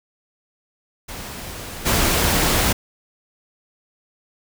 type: noise with level steps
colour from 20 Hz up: pink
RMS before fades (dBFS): -33 / -18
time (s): 1.08-2.73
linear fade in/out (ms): 10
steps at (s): 1.85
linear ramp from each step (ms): 20
effects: none